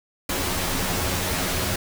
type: noise with comb filter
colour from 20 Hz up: pink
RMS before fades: -25 dBFS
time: 0.29-1.76 s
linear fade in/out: 5 ms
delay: 11 ms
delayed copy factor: +0.65
effects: none